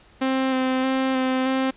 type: tone with vibrato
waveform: sawtooth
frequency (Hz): 261.6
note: C4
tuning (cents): 0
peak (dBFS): -16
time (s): 0.21-1.71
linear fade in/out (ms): 10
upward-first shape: square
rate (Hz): 1.6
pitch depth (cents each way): 14
effects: pink hiss -53 dBFS RMS until 1.76 s + resampled to 8000 Hz